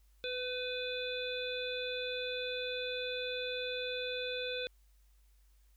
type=harmonic tone with a mistuned harmonic; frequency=500 Hz; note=B4; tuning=21 cents sharp; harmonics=1 / 3 / 5 / 7 / 8; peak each=-38 / -45 / -43 / -41 / -47 dBFS; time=0.24-4.67 s; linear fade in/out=0 ms; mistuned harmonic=3; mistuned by=+19 cents; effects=added 50 Hz sine -62 dBFS peak until 5.76 s + white hiss -75 dBFS RMS until 5.76 s